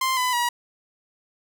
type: tone with pitch steps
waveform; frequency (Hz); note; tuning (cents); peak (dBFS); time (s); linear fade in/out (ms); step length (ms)
sawtooth; 1046.5 / 1002.7 / 960.8; C6 / B5 / B5; 0 / +26 / -48; -17; 0.01-0.49; 5; 160
effects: 9-bit